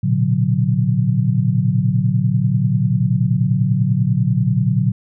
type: tone cluster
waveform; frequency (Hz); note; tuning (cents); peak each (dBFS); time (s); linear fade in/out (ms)
sine; 113.9 / 124.2 / 144 / 183.3; A#2 / B2 / D3 / F#3; -40 / +10 / -34 / -16; -19; 0.03-4.92; 10
effects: none